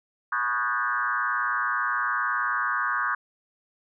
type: tone with frequency modulation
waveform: sine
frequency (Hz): 1349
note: E6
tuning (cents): +40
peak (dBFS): -23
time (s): 0.32-3.15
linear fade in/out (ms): 5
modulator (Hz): 119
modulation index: 2.7
effects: none